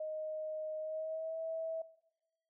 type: tone with pitch glide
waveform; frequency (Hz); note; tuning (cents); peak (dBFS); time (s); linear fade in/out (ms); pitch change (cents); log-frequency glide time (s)
sine; 622.3 to 649.1; D#5 to E5; 0 to -27; -37; 0-1.82; 5; +73; 0.79-1.38
effects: noise-tail reverb RT60 1.0 s tail -19 dB re dry